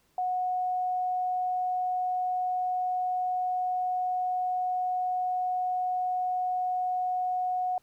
sine tone, 732 Hz, F#5, 19 cents flat, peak -26 dBFS, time 0.18-7.78 s, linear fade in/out 2 ms, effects pink hiss -68 dBFS RMS until 7.82 s

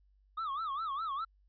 triangle tone with vibrato, 1203 Hz, D6, 41 cents sharp, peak -32 dBFS, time 0.37-1.25 s, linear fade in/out 10 ms, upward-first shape sine, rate 4.9 Hz, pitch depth 190 cents each way, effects added 49 Hz sine -64 dBFS peak until 1.48 s + resampled to 11025 Hz

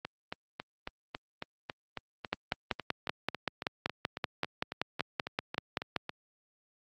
two click trains, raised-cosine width 0.3 ms, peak -20 / -13 dBFS, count 23 / 20, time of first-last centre 0.05-6.094 / 2.33-5.963 s, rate 3.64 / 5.23 Hz, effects high-pass 100 Hz 12 dB/octave + Opus 48 kbps

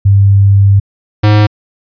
sine / square tone pair in turn, 99.2 / 105.49 Hz, G2 / G#2, +21 / +28 cents, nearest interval minor second, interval 107 cents, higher second, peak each -3 / -5 dBFS, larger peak first, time 0.05-0.8 / 1.23-1.47 s, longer first, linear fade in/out 10 ms, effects resampled to 11025 Hz

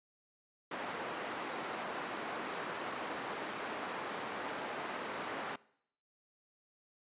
white band-pass noise, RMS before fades -41 dBFS, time 0.71-5.56 s, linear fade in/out 5 ms, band 240 to 1400 Hz, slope 12 dB/octave, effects noise-tail reverb RT60 0.7 s tail -22 dB re dry + resampled to 8000 Hz

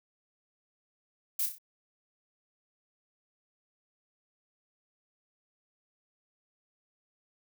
violet noise with echo, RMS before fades -30 dBFS, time 1.39-1.46 s, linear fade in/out 5 ms, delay 31 ms, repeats 4, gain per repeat -6 dB, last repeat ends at 1.584 s, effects none

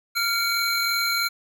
square tone cluster, 1391 / 2253 / 4130 Hz, F6 / C#7 / C8, -7 / +28 / -23 cents, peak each -26 / -28 / -26 dBFS, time 0.15-1.29 s, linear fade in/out 20 ms, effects none

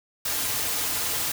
white noise with comb filter, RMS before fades -27 dBFS, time 0.25-1.32 s, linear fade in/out 5 ms, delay 5.3 ms, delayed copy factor -0.55, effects none

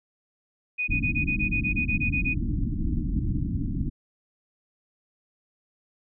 sine tone bursts, 2481 Hz, D#7, 6 cents flat, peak -24 dBFS, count 13, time 0.78-2.344 s, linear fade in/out 20 ms, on 100 ms, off 22 ms
pink low-pass noise, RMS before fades -27 dBFS, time 0.88-3.9 s, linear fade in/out 20 ms, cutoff 320 Hz, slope 96 dB/octave
effects none

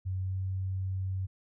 sine tone with pitch glide, 93.6 to 94.63 Hz, F#2 to F#2, +20 to +39 cents, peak -30 dBFS, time 0.05-1.27 s, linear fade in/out 20 ms, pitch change +19 cents, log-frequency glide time 0.19-0.37 s, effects none

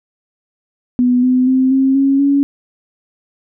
sine tone with pitch steps, 247.7 / 253.9 / 260.3 / 266.9 / 273.6 / 280.5 Hz, B3 / B3 / C4 / C4 / C#4 / C#4, +5 / +48 / -9 / +35 / -23 / +21 cents, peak -9 dBFS, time 0.99-2.43 s, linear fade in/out 0 ms, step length 240 ms, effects none

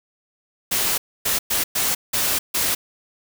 white noise bursts at uneven times, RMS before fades -21 dBFS, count 6, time 0.71-0.98 / 1.25-1.39 / 1.5-1.64 / 1.75-1.95 / 2.13-2.39 / 2.54-2.75 s, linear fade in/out 10 ms, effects none

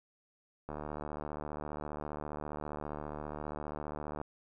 click train, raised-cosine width 1 ms, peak -26 dBFS, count 265, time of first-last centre 0.69-4.215 s, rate 74.9 Hz, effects none

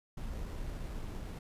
brown noise with sample-and-hold, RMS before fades -40 dBFS, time 0.17-1.39 s, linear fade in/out 5 ms, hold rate 6300 Hz, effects resampled to 32000 Hz

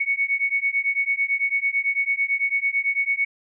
sine beating tone pair, 2217 / 2226 Hz, C#7 / C#7, 0 / +7 cents, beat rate 9 Hz, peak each -23 dBFS, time 0-3.25 s, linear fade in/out 10 ms, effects none

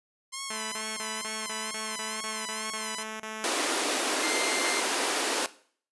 5% pulse tone with vibrato, 1044 Hz, C6, 4 cents flat, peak -22 dBFS, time 0.32-3.04 s, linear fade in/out 20 ms, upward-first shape sine, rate 2.2 Hz, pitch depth 88 cents each way
5% pulse tone bursts, 218.3 Hz, A3, 13 cents flat, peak -24 dBFS, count 12, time 0.5-3.448 s, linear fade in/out 5 ms, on 220 ms, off 28 ms
pink high-pass noise, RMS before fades -28 dBFS, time 3.44-5.46 s, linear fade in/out 0 ms, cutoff 270 Hz, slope 48 dB/octave
sawtooth tone, 2093 Hz, C7, in tune, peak -27 dBFS, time 4.23-4.8 s, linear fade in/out 2 ms
effects noise-tail reverb RT60 0.5 s tail -17 dB re dry + resampled to 24000 Hz

